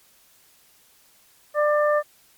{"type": "harmonic tone", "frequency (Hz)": 595, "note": "D5", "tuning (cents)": 22, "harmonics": [1, 2, 3], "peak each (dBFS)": [-18, -24, -28], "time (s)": [1.54, 2.03], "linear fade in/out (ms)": 50, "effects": ["white hiss -57 dBFS RMS until 2.37 s", "MP3 96 kbps"]}